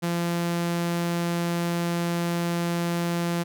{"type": "tone", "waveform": "sawtooth", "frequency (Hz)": 171.5, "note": "F3", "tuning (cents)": -31, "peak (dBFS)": -20, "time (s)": [0.02, 3.44], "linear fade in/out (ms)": 20, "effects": []}